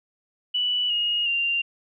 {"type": "tone with pitch steps", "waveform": "sine", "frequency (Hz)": [2960, 2869, 2781], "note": ["F#7", "F7", "F7"], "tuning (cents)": [0, 46, -8], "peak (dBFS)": -21, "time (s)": [0.54, 1.62], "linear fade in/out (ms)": 10, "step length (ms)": 360, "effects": []}